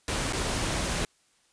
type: noise with dropouts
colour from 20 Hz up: pink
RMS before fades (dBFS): -29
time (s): 0.08-1.05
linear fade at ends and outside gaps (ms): 1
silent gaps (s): 0.325-0.332
effects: white hiss -66 dBFS RMS until 1.52 s + resampled to 22050 Hz